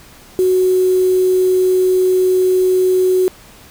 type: tone with quantisation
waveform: sine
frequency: 370 Hz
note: F#4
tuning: in tune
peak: -10 dBFS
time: 0.39-3.28 s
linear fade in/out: 0 ms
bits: 5
effects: pink hiss -42 dBFS RMS until 3.7 s